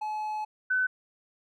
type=tone pair in turn; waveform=triangle / sine; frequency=855 / 1510.6 Hz; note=A5 / F#6; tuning=-50 / +35 cents; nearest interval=minor seventh; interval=985 cents; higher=second; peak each=-28 / -23 dBFS; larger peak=second; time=0.01-0.45 / 0.7-0.87 s; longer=first; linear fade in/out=10 ms; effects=none